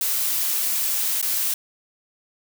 blue noise with dropouts, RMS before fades -23 dBFS, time 0.01-1.54 s, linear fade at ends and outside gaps 2 ms, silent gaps 1.215-1.226 s, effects none

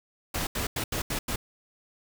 pink noise bursts at uneven times, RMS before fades -30 dBFS, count 6, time 0.34-0.47 / 0.55-0.67 / 0.76-0.84 / 0.92-1.02 / 1.1-1.19 / 1.28-1.36 s, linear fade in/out 5 ms, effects none

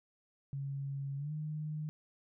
sine tone with pitch glide, 138.59 to 152.89 Hz, C#3 to D#3, 0 to -30 cents, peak -36 dBFS, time 0.53-1.89 s, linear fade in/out 0 ms, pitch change +170 cents, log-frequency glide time 1.17-1.32 s, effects none

